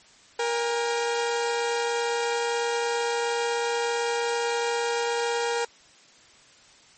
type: tone pair together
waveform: sawtooth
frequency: 470.5 / 813 Hz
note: A#4 / G#5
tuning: +16 / -37 cents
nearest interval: major sixth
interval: 947 cents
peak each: -21 / -27 dBFS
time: 0.39-5.65 s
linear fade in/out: 5 ms
effects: white hiss -54 dBFS RMS until 6.97 s + MP3 32 kbps